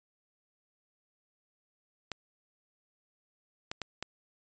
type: clicks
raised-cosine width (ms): 0.2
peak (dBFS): -18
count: 4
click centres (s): 2.117 / 3.715 / 3.817 / 4.026
effects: resampled to 16000 Hz